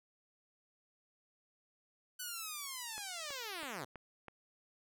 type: linear sweep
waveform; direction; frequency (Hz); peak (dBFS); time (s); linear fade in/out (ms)
5% pulse; down; 1506 to 115.3; -30; 2.19-3.85; 10
type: click train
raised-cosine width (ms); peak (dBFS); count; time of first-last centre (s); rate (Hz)
0.5; -33; 5; 2.98-4.283; 3.07
effects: none